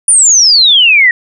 sine exponential sweep, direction down, 9690 to 1864.7 Hz, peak -3 dBFS, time 0.08-1.11 s, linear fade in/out 2 ms, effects none

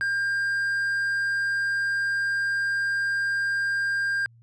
triangle tone, 1600 Hz, G6, 35 cents sharp, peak -21 dBFS, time 0.01-4.26 s, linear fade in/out 0 ms, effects added 116 Hz sine -51 dBFS peak until 4.42 s + resampled to 24000 Hz

